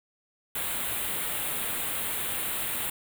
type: band-stop noise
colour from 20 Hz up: white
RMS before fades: -31 dBFS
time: 0.55-2.9 s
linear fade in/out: 5 ms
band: 3800 to 8100 Hz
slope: 48 dB/octave
effects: none